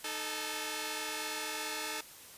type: tone cluster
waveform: 5% pulse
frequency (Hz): 307.7 / 439.6 / 862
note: D#4 / A4 / A5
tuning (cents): -19 / -2 / -36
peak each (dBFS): -30 / -28 / -29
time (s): 0.04-2.01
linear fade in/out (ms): 5
effects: white hiss -52 dBFS RMS until 2.37 s + resampled to 32000 Hz